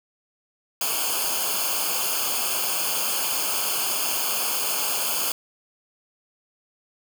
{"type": "noise with comb filter", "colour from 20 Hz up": "white", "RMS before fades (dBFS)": -25, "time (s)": [0.81, 5.32], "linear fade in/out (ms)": 2, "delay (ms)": 0.52, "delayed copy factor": -1, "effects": []}